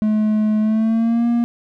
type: tone with pitch glide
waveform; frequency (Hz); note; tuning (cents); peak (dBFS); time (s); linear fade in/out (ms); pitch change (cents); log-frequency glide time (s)
triangle; 214.3 to 236.4; A3 to A#3; -45 to +24; -12; 0.02-1.44; 0; +169; 0.6-1.27
effects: none